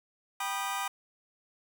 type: chord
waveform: sawtooth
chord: G augmented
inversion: none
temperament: just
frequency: 784 / 980 / 1225 Hz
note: G5 / B5 / D#6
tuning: 0 / -14 / -27 cents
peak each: -32 dBFS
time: 0.4-0.88 s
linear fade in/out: 5 ms
effects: none